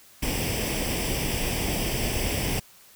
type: noise with comb filter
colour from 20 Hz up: pink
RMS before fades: -27 dBFS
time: 0.22-2.6 s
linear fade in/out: 10 ms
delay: 0.37 ms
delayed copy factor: +0.7
effects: white hiss -53 dBFS RMS until 2.95 s

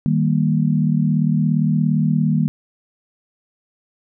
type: chord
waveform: sine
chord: Eb major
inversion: none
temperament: equal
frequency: 155.56 / 196 / 233.1 Hz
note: Eb3 / G3 / Bb3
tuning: 0 / 0 / 0 cents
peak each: -17 / -20 / -20 dBFS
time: 0.06-2.48 s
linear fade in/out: 0 ms
effects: none

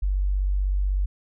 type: tone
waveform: sine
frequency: 48.06 Hz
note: G1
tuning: 34 cents flat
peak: -20 dBFS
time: 0.02-1.06 s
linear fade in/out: 10 ms
effects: none

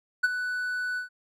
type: tone with ADSR envelope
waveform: triangle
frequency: 1488 Hz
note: F#6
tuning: 9 cents sharp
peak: -15 dBFS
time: 0.23-1.09 s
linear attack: 13 ms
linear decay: 28 ms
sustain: -11 dB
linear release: 120 ms
effects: none

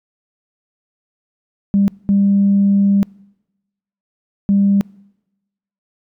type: tone bursts at uneven times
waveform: sine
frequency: 199.1 Hz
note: G3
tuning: 27 cents sharp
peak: -9 dBFS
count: 3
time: 1.74-1.88 / 2.09-3.03 / 4.49-4.81 s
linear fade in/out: 0 ms
effects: noise-tail reverb RT60 1.0 s tail -26 dB re dry + tanh soft clip ceiling -5 dBFS

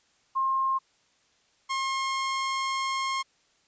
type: tone pair in turn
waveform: sine / sawtooth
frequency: 1065 / 1071.8 Hz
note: C6 / C6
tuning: +30 / +41 cents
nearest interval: unison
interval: 11 cents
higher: second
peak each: -23 dBFS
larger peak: neither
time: 0.35-0.79 / 1.69-3.23 s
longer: second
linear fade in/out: 20 ms
effects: white hiss -66 dBFS RMS until 3.67 s + resampled to 16000 Hz

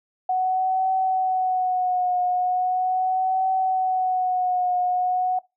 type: tone with vibrato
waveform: sine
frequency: 740 Hz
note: F#5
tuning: in tune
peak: -19 dBFS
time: 0.29-5.39 s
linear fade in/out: 5 ms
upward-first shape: triangle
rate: 0.39 Hz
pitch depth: 43 cents each way
effects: noise-tail reverb RT60 0.2 s tail -21 dB re dry

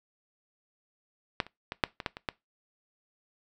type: clicks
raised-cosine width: 0.3 ms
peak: -10 / -30 / -18 / -6 / -20 / -13 / -23 / -14 dBFS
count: 8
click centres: 1.402 / 1.466 / 1.721 / 1.838 / 2.002 / 2.062 / 2.169 / 2.288 s
effects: noise-tail reverb RT60 0.2 s tail -21 dB re dry

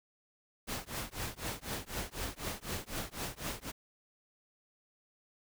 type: noise with tremolo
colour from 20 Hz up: pink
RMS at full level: -36 dBFS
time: 0.67-3.72 s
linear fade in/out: 20 ms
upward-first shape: triangle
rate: 4 Hz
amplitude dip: 100%
effects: none

